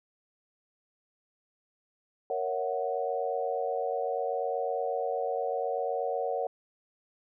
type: chord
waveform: sine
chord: F# dominant seventh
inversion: first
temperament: equal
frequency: 466.2 / 554.4 / 659.3 / 740 Hz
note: A#4 / C#5 / E5 / F#5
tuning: 0 / 0 / 0 / 0 cents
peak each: -33 / -33 / -38 / -33 dBFS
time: 2.3-6.47 s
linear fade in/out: 2 ms
effects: none